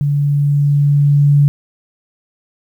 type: tone with level ramp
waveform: sine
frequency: 143.8 Hz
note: D3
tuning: 36 cents flat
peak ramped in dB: -12 to -6 dBFS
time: 0.01-1.48 s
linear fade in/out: 0 ms
effects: 8-bit